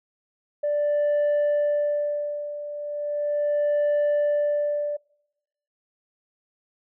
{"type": "tone with tremolo", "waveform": "sine", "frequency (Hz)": 587.3, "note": "D5", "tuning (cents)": 0, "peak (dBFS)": -16, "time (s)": [0.63, 4.97], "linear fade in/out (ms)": 10, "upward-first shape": "sine", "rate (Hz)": 0.37, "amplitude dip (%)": 80, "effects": ["noise-tail reverb RT60 0.9 s tail -26 dB re dry", "tanh soft clip ceiling -18 dBFS"]}